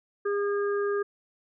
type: harmonic tone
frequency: 406 Hz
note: G#4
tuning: 39 cents flat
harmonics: 1 / 3 / 4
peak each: -25 / -35 / -37 dBFS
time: 0.25-1.03 s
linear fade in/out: 10 ms
effects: none